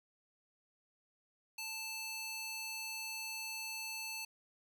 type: tone with high-pass filter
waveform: square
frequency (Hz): 880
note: A5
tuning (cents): 0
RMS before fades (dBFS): -43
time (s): 1.58-4.25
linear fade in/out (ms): 5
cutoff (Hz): 2700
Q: 0.94
effects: none